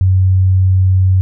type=tone; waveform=sine; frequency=93.7 Hz; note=F#2; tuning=22 cents sharp; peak=-7 dBFS; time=0.01-1.21 s; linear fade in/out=0 ms; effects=none